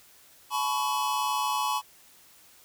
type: tone cluster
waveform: square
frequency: 857 / 996 / 1116 Hz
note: A5 / B5 / C#6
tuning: -46 / +14 / +11 cents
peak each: -31 dBFS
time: 0.5-1.82 s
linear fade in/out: 50 ms
effects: white hiss -56 dBFS RMS until 2.64 s